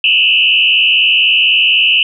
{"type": "tone with frequency modulation", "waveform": "sine", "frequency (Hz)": 2794, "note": "F7", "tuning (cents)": 0, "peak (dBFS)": -7, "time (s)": [0.04, 2.03], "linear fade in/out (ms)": 2, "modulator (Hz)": 84, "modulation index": 2.7, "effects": []}